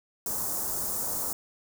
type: band-stop noise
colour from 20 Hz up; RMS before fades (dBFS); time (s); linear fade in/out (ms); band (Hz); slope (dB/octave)
white; -31; 0.26-1.33; 2; 1200 to 6300; 24
effects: none